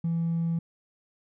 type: tone with hard clipping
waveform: sine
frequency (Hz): 166.8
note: E3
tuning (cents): +21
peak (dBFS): -25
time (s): 0.04-0.59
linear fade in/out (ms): 5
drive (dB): 1
effects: none